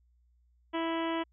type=harmonic tone; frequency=329.3 Hz; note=E4; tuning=2 cents flat; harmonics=1 / 2 / 3 / 4 / 5 / 6 / 7 / 8 / 9 / 10; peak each=-32 / -37 / -36 / -44 / -46 / -44 / -48 / -49 / -45 / -49 dBFS; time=0.73-1.24 s; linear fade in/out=20 ms; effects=added 60 Hz sine -64 dBFS peak until 1.32 s